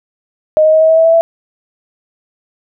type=tone with pitch steps; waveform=sine; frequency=620 / 626.1 / 632.3 / 638.5 / 644.8 / 651.2 / 657.6 / 664.1 Hz; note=D#5 / D#5 / D#5 / D#5 / E5 / E5 / E5 / E5; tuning=-6 / +11 / +28 / +45 / -38 / -21 / -4 / +13 cents; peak=-5 dBFS; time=0.57-1.21 s; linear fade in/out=0 ms; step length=80 ms; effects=none